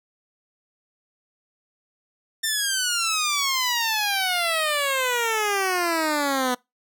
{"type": "exponential sweep", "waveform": "10% pulse", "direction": "down", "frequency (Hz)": [1812, 245.8], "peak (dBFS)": -13, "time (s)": [2.43, 6.55], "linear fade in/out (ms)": 10, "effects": ["noise-tail reverb RT60 0.2 s tail -24 dB re dry"]}